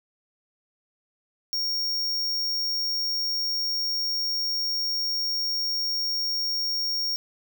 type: tone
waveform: square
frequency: 5550 Hz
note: F8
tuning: 12 cents flat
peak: -25 dBFS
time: 1.53-7.16 s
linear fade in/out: 0 ms
effects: none